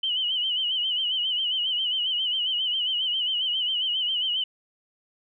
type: tone with vibrato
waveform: sine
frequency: 3010 Hz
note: F#7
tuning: 29 cents sharp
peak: -23 dBFS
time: 0.03-4.44 s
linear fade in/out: 5 ms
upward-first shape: sine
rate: 7.4 Hz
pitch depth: 81 cents each way
effects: none